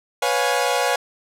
sawtooth chord, C# dominant seventh, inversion third, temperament equal with one note detuned, 493.9 / 554.4 / 710.7 / 830.6 Hz, B4 / C#5 / E#5 / G#5, 0 / 0 / +30 / 0 cents, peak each -20 dBFS, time 0.22-0.96 s, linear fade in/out 5 ms, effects low-pass 12000 Hz 12 dB/octave

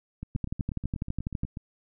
two click trains, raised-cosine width 5 ms, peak -17 / -23 dBFS, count 14 / 12, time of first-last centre 0.36-1.434 / 0.23-1.571 s, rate 12.1 / 8.2 Hz, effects none

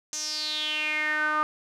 sawtooth tone with band-pass filter sweep, 305.1 Hz, D#4, 34 cents flat, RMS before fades -28 dBFS, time 0.13-1.43 s, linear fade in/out 0 ms, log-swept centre 6400 to 1200 Hz, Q 6.8, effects none

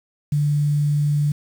sine tone with quantisation, 146.83 Hz, D3, in tune, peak -16 dBFS, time 0.32-1.32 s, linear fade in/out 5 ms, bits 7, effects none

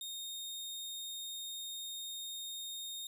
sawtooth tone, 3692 Hz, A#7, 17 cents flat, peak -38 dBFS, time 0.01-3.07 s, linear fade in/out 2 ms, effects none

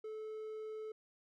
triangle tone, 434.3 Hz, A4, 23 cents flat, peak -40 dBFS, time 0.04-0.92 s, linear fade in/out 5 ms, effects none

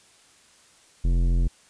sine tone with tanh clipping, 43.27 Hz, F1, 15 cents flat, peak -20 dBFS, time 1.04-1.48 s, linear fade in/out 10 ms, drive 14 dB, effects white hiss -56 dBFS RMS until 1.69 s + resampled to 22050 Hz

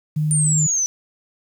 sine tone, 152.8 Hz, D#3, 31 cents flat, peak -17 dBFS, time 0.16-0.67 s, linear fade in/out 10 ms
sine exponential sweep, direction down, 9130 to 5920 Hz, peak -17 dBFS, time 0.31-0.86 s, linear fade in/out 0 ms
effects 8-bit

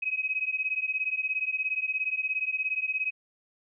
sine beating tone pair, 2528 / 2545 Hz, D#7 / D#7, +27 / +39 cents, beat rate 17 Hz, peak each -30 / -30 dBFS, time 0.02-3.11 s, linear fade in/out 10 ms, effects none

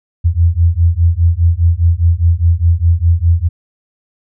sine beating tone pair, 82.41 / 87.31 Hz, E2 / F2, 0 / 0 cents, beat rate 4.9 Hz, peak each -11 dBFS, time 0.24-3.49 s, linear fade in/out 20 ms, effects none

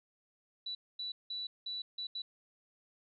sine tone bursts at uneven times, 3951 Hz, B7, in tune, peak -37 dBFS, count 6, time 0.66-0.75 / 0.99-1.12 / 1.3-1.47 / 1.66-1.82 / 1.98-2.07 / 2.15-2.22 s, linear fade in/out 5 ms, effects none

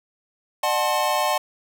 square tone cluster, 603 / 743 / 870 / 1062 Hz, D5 / F#5 / A5 / C6, +46 / +7 / -20 / +25 cents, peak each -26 dBFS, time 0.63-1.38 s, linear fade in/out 5 ms, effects none

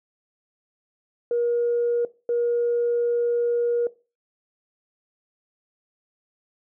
sine tone pair in turn, 475.9 / 475.9 Hz, A#4 / A#4, +36 / +36 cents, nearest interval unison, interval 0 cents, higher neither, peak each -19 dBFS, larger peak neither, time 1.31-2.05 / 2.29-3.87 s, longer second, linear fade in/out 2 ms, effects noise-tail reverb RT60 0.3 s tail -18 dB re dry + tanh soft clip ceiling -15 dBFS

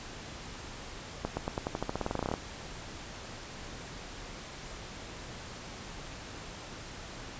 accelerating click train, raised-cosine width 1 ms, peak -17 dBFS, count 19, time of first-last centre 1.25-2.339 s, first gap 120 ms, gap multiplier 0.91, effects pink hiss -44 dBFS RMS until 7.39 s + resampled to 16000 Hz

